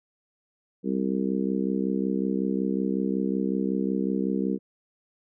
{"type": "harmonic tone", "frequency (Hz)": 65.41, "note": "C2", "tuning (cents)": 0, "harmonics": [3, 4, 5, 6, 7], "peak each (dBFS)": [-27, -29, -31, -33, -34], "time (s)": [0.83, 4.59], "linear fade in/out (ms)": 50, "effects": []}